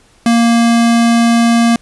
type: tone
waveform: square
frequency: 233 Hz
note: A#3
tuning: 1 cent flat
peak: -8 dBFS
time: 0.26-1.76 s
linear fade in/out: 2 ms
effects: pink hiss -49 dBFS RMS until 1.81 s + resampled to 24000 Hz